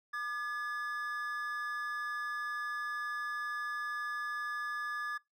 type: tone pair together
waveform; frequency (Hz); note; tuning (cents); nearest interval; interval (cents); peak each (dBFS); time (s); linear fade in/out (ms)
triangle; 1202.1 / 1700; D6 / G#6; +40 / +40; tritone; 600; -37 / -35; 0.13-5.18; 10
effects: noise-tail reverb RT60 0.2 s tail -24 dB re dry